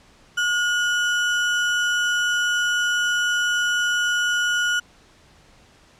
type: tone with sample-and-hold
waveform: sine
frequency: 1438 Hz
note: F#6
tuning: 50 cents flat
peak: -18 dBFS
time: 0.37-4.8 s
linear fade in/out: 10 ms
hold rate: 4410 Hz
effects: pink hiss -53 dBFS RMS until 5.99 s + low-pass 7000 Hz 12 dB/octave